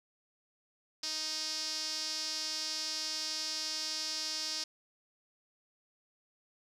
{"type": "tone with band-pass filter", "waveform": "sawtooth", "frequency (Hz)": 311.6, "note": "D#4", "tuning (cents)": 3, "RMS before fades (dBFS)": -37, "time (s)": [1.03, 4.64], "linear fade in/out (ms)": 5, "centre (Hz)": 5100, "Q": 5.1, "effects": []}